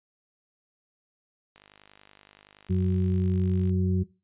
click train, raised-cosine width 0.2 ms, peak -33 dBFS, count 109, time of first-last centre 1.56-3.694 s, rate 50.6 Hz
harmonic tone, 92.4 Hz, F#2, 2 cents flat, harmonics 1 / 2 / 4, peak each -24 / -25 / -33 dBFS, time 2.69-4.04 s, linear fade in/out 20 ms
effects noise-tail reverb RT60 0.3 s tail -21 dB re dry + resampled to 8000 Hz

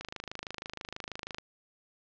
click train, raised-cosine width 0.2 ms, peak -20 dBFS, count 37, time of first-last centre 0.01-1.384 s, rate 26.2 Hz, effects low-pass 5000 Hz 12 dB/octave

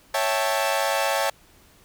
sawtooth chord, A dominant seventh, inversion first, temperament equal, 554.4 / 659.3 / 784 / 880 Hz, C#5 / E5 / G5 / A5, 0 / 0 / 0 / 0 cents, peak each -22 / -23 / -25 / -23 dBFS, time 0.14-1.3 s, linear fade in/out 5 ms, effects pink hiss -55 dBFS RMS until 1.84 s

